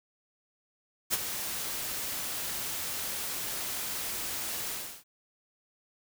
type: noise with ADSR envelope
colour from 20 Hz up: white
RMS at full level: -26 dBFS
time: 1.1-5.04 s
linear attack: 35 ms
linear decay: 30 ms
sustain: -9 dB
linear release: 340 ms
effects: none